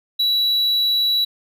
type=tone; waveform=triangle; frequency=3922 Hz; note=B7; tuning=13 cents flat; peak=-14 dBFS; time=0.19-1.25 s; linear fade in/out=10 ms; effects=none